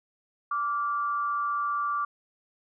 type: tone pair together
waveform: sine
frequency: 1165 / 1399.8 Hz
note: D6 / F6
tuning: -14 / +4 cents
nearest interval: minor third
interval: 318 cents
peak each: -26 / -35 dBFS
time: 0.51-2.05 s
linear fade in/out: 5 ms
effects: none